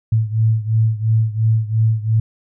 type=beating tone pair; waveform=sine; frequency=110 / 112.9 Hz; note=A2 / A2; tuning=0 / +45 cents; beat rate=2.9 Hz; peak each=-15 / -18 dBFS; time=0.12-2.2 s; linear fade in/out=5 ms; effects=none